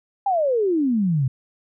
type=exponential sweep; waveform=sine; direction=down; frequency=820 to 124.2 Hz; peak=-17 dBFS; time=0.26-1.28 s; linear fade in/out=5 ms; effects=none